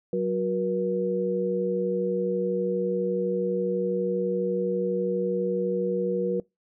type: tone cluster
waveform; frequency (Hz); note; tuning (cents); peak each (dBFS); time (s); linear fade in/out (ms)
sine; 186.3 / 367.1 / 479.2; F#3 / F#4 / A#4; +12 / -14 / +48; -29 / -29 / -26; 0.13-6.4; 2
effects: noise-tail reverb RT60 0.2 s tail -24 dB re dry